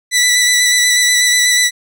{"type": "tone with vibrato", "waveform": "15% pulse", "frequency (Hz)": 1975.5, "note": "B6", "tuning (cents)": 0, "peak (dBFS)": -3, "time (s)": [0.11, 1.71], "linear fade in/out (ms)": 50, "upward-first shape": "square", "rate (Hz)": 8.2, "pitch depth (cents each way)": 14, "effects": []}